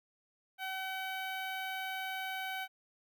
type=tone with notch filter; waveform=15% pulse; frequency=760 Hz; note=F#5; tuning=46 cents sharp; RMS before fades=-39 dBFS; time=0.58-2.68 s; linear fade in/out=50 ms; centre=7400 Hz; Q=1.1; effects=none